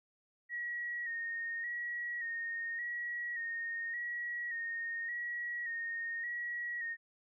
sine tone with vibrato, 1882 Hz, A#6, 16 cents sharp, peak -36 dBFS, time 0.49-6.97 s, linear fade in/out 50 ms, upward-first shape square, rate 0.87 Hz, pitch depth 31 cents each way, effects none

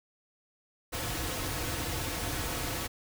pink noise with comb filter, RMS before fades -34 dBFS, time 0.92-2.88 s, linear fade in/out 20 ms, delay 5 ms, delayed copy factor -0.55, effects none

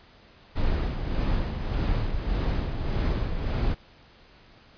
brown noise with tremolo, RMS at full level -24 dBFS, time 0.55-3.75 s, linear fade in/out 20 ms, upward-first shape sine, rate 1.7 Hz, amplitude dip 50%, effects pink hiss -54 dBFS RMS until 4.77 s + resampled to 11025 Hz

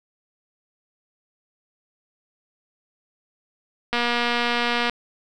click train, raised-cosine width 0.3 ms, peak -7 dBFS, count 232, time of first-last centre 3.93-4.897 s, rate 239 Hz, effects none

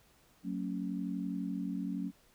sine chord, F# minor, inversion none, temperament equal with one note detuned, 185 / 225.8 / 277.2 Hz, F#3 / A3 / C#4, 0 / +45 / 0 cents, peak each -37 / -40 / -38 dBFS, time 0.43-2.12 s, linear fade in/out 50 ms, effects pink hiss -66 dBFS RMS until 2.34 s

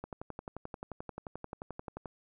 click train, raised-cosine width 1 ms, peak -26 dBFS, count 24, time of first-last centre 0.04-2.058 s, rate 11.4 Hz, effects none

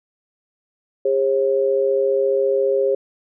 sine tone pair together, 404.4 / 539 Hz, G#4 / C#5, -46 / -49 cents, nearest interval perfect fourth, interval 497 cents, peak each -18 dBFS, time 1.05-2.95 s, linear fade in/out 5 ms, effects none

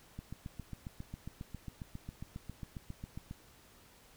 click train, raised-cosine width 5 ms, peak -30 dBFS, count 24, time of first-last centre 0.19-3.311 s, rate 7.37 Hz, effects pink hiss -61 dBFS RMS until 4.16 s

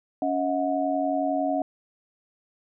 sine tone cluster, 280.1 / 635 / 726 Hz, C#4 / D#5 / F#5, +18 / +35 / -33 cents, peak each -27 dBFS, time 0.22-1.62 s, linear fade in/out 2 ms, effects none

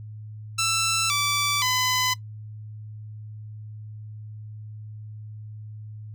10% pulse tone with pitch steps, 1332 / 1159.6 / 1009.5 Hz, E6 / D6 / B5, +18 / -22 / +38 cents, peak -13 dBFS, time 0.58-2.14 s, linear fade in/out 10 ms, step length 520 ms, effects noise-tail reverb RT60 0.1 s tail -17 dB re dry + added 107 Hz sine -36 dBFS peak until 6.14 s

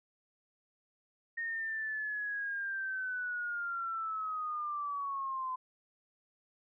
sine linear sweep, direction down, 1852 to 1019 Hz, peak -34 dBFS, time 1.37-5.56 s, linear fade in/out 10 ms, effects none

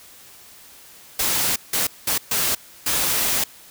white noise bursts at uneven times, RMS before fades -21 dBFS, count 5, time 1.19-1.56 / 1.73-1.87 / 2.07-2.18 / 2.31-2.55 / 2.86-3.44 s, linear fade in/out 5 ms, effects white hiss -46 dBFS RMS until 3.7 s

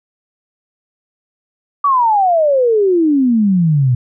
sine exponential sweep, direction down, 1166 to 120 Hz, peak -9 dBFS, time 1.84-3.95 s, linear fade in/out 5 ms, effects none

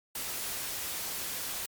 white noise, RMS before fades -36 dBFS, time 0.15-1.66 s, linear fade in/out 5 ms, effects MP3 96 kbps

